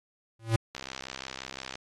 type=tone with exponential growth; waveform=square; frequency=113.1 Hz; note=A2; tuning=48 cents sharp; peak=-20 dBFS; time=0.39-0.56 s; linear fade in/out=5 ms; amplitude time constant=36 ms
type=click train; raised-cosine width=0.2 ms; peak=-20 dBFS; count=67; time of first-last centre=0.75-1.755 s; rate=65.7 Hz
effects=AAC 32 kbps